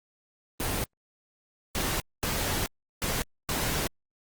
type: noise bursts at uneven times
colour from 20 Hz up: pink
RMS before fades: -29 dBFS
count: 5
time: 0.6-0.84 / 1.75-2 / 2.23-2.66 / 3.02-3.22 / 3.49-3.87 s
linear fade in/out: 0 ms
effects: Opus 24 kbps